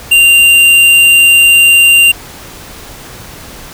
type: tone with hard clipping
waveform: sine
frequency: 2782 Hz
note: F7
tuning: 7 cents flat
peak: -4 dBFS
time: 0.11-2.12 s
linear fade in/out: 10 ms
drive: 10 dB
effects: pink hiss -30 dBFS RMS until 3.73 s